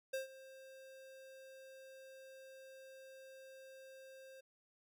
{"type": "tone with ADSR envelope", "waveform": "square", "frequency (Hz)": 530, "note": "C5", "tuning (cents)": 22, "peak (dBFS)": -37, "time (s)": [0.13, 4.41], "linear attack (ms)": 10, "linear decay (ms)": 130, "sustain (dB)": -18, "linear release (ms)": 10, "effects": []}